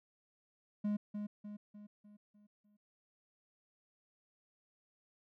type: tone with echo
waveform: triangle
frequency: 207.7 Hz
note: G#3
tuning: in tune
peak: -30 dBFS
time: 0.84-0.97 s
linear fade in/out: 10 ms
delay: 300 ms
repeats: 6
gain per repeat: -6 dB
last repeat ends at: 2.77 s
effects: none

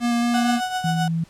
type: tone with vibrato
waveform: square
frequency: 237.5 Hz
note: A#3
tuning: 33 cents sharp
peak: -19 dBFS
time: 0-0.61 s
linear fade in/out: 50 ms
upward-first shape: square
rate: 4.5 Hz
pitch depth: 8 cents each way
type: tone with tremolo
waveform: 35% pulse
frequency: 740 Hz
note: F#5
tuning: in tune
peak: -19 dBFS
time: 0.34-1.08 s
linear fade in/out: 2 ms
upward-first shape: triangle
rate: 7.7 Hz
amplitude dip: 65%
type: tone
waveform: sine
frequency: 164.81 Hz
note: E3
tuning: in tune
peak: -20 dBFS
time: 0.84-1.24 s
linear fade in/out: 5 ms
effects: pink hiss -53 dBFS RMS until 1.29 s + low-pass 10000 Hz 12 dB/octave

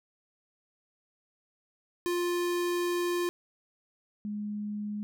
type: tone pair in turn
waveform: square / sine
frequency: 350.7 / 208.5 Hz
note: F4 / G#3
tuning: +7 / +7 cents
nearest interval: major sixth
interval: 900 cents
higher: first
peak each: -28 / -32 dBFS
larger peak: first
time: 2.06-3.29 / 4.25-5.03 s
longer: first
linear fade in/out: 0 ms
effects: none

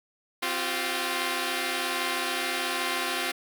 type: chord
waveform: 5% pulse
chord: C suspended fourth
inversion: none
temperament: equal with one note detuned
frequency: 261.6 / 349.2 / 383 Hz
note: C4 / F4 / G4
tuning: 0 / 0 / -40 cents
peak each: -22 / -18 / -22 dBFS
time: 0.42-3.32 s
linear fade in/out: 10 ms
effects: none

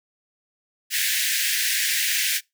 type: high-pass noise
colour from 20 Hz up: pink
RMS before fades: -23 dBFS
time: 0.9-2.41 s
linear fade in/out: 50 ms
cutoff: 1600 Hz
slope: 96 dB/octave
effects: noise-tail reverb RT60 0.2 s tail -24 dB re dry

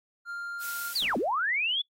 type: tone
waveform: triangle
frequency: 1396.9 Hz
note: F6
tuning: in tune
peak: -32 dBFS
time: 0.25-0.94 s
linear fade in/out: 50 ms
type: noise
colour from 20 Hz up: blue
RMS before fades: -37 dBFS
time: 0.59-1.04 s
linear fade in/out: 50 ms
type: linear two-way sweep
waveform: sine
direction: down then up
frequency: 4903 to 196 to 3497 Hz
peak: -25 dBFS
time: 0.95-1.82 s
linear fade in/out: 10 ms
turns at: 1.17 s
type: noise with exponential decay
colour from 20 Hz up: pink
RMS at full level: -42 dBFS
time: 1.02-1.48 s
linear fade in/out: 2 ms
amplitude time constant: 98 ms
effects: noise-tail reverb RT60 0.1 s tail -22 dB re dry + AAC 48 kbps

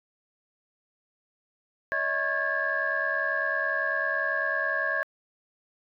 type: tone cluster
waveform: sine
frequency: 571 / 639 / 1094 / 1635 / 1725 Hz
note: D5 / D#5 / C#6 / G#6 / A6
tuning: -49 / +46 / -23 / -28 / -35 cents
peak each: -35 / -33 / -34 / -27 / -31 dBFS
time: 1.92-5.03 s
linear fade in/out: 0 ms
effects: tanh soft clip ceiling -15 dBFS

